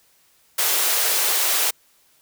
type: high-pass noise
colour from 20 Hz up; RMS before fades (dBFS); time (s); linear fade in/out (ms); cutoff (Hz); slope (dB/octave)
white; -20; 0.58-1.71; 10; 360; 48
effects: white hiss -59 dBFS RMS until 2.21 s